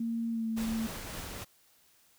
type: tone with pitch glide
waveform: sine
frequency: 230 to 224.2 Hz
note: A#3 to A3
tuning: -23 to +33 cents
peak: -30 dBFS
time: 0-0.87 s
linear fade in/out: 5 ms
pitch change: -44 cents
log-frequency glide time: 0.31-0.45 s
type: noise with tremolo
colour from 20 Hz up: pink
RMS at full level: -40 dBFS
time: 0.56-1.45 s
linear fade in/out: 20 ms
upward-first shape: triangle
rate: 3.6 Hz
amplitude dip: 25%
effects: white hiss -65 dBFS RMS until 2.18 s